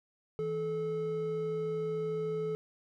triangle tone pair together, 162 / 432.5 Hz, E3 / A4, -30 / -30 cents, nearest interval octave + perfect fourth, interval 1700 cents, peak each -37 / -30 dBFS, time 0.39-2.55 s, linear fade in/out 0 ms, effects none

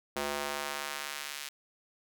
square tone with high-pass filter sweep, 72 Hz, D2, 34 cents flat, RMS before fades -37 dBFS, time 0.16-1.49 s, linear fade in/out 5 ms, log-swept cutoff 410 to 2600 Hz, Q 0.72, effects none

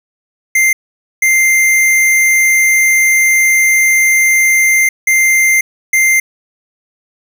square tone bursts at uneven times, 2093 Hz, C7, in tune, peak -8 dBFS, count 4, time 0.55-0.73 / 1.22-4.89 / 5.07-5.61 / 5.93-6.2 s, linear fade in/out 5 ms, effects none

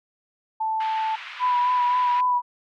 sine tone, 880 Hz, A5, in tune, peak -22 dBFS, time 0.6-1.16 s, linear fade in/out 10 ms
white band-pass noise, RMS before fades -38 dBFS, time 0.8-2.21 s, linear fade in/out 5 ms, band 1100 to 2900 Hz, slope 24 dB/octave
sine tone with vibrato, 987.8 Hz, B5, in tune, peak -18 dBFS, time 1.39-2.42 s, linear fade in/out 50 ms, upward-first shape sine, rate 3.8 Hz, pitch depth 22 cents each way
effects none

